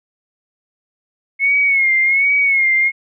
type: tone with vibrato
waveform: sine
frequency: 2180 Hz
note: C#7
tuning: 29 cents flat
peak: -11 dBFS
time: 1.39-2.92 s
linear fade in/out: 50 ms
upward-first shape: sine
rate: 1.3 Hz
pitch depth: 69 cents each way
effects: none